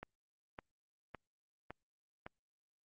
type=click train; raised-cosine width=0.5 ms; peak=-30 dBFS; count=5; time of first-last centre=0.03-2.265 s; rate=1.79 Hz; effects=Opus 48 kbps